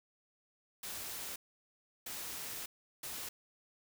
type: noise bursts at uneven times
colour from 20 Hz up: white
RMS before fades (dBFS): -43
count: 3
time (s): 0.83-1.36 / 2.06-2.66 / 3.03-3.29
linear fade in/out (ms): 5
effects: none